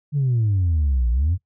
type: exponential two-way sweep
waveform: sine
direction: down then up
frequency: 150.2 to 56.6 to 96.4 Hz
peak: -15 dBFS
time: 0.12-1.38 s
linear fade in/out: 50 ms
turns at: 1.1 s
effects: noise-tail reverb RT60 0.1 s tail -19 dB re dry + tanh soft clip ceiling -14 dBFS